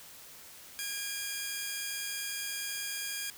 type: tone pair together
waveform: 10% pulse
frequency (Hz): 1635 / 2405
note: G#6 / D7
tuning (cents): -28 / +41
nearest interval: perfect fifth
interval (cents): 669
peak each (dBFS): -29 / -29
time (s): 0.79-3.3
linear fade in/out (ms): 0
effects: white hiss -51 dBFS RMS until 3.37 s